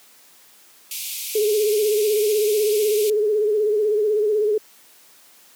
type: band-pass noise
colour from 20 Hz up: white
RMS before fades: -30 dBFS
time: 0.91-3.1 s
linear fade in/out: 2 ms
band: 2200 to 16000 Hz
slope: 96 dB/octave
type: tone with vibrato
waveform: sine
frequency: 423.2 Hz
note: G#4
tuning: 33 cents sharp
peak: -16 dBFS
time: 1.35-4.58 s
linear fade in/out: 5 ms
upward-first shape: sine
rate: 16 Hz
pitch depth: 60 cents each way
effects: white hiss -51 dBFS RMS until 5.55 s + high-pass 200 Hz 12 dB/octave